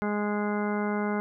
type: harmonic tone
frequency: 207.7 Hz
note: G#3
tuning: in tune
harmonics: 1 / 2 / 3 / 4 / 5 / 6 / 7 / 8 / 10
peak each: -28 / -32 / -37 / -36 / -39 / -41 / -38 / -48 / -42 dBFS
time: 0.02-1.2 s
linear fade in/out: 0 ms
effects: none